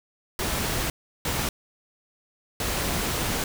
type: noise bursts at uneven times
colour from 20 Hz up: pink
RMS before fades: -27 dBFS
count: 3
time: 0.39-0.9 / 1.25-1.49 / 2.6-3.44 s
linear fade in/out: 2 ms
effects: none